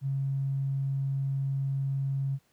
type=tone with tanh clipping; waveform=triangle; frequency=136.6 Hz; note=C#3; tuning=25 cents flat; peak=-26 dBFS; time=0.01-2.39 s; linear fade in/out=50 ms; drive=3 dB; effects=pink hiss -69 dBFS RMS until 2.52 s + high-pass 80 Hz 12 dB/octave